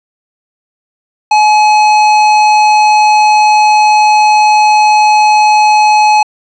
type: tone with hard clipping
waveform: triangle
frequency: 849 Hz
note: G#5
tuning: 38 cents sharp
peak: -6 dBFS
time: 1.31-6.23 s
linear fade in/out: 5 ms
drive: 16 dB
effects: resampled to 24000 Hz